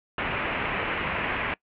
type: low-pass noise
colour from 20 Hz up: white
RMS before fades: -29 dBFS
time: 0.18-1.54 s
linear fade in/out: 2 ms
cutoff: 2700 Hz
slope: 48 dB/octave
effects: noise-tail reverb RT60 0.1 s tail -23 dB re dry